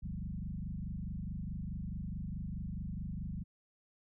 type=tone with frequency modulation; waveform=sine; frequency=115.5 Hz; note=A#2; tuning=16 cents flat; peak=-37 dBFS; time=0.02-3.44 s; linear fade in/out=20 ms; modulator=24.7 Hz; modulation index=3.5; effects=none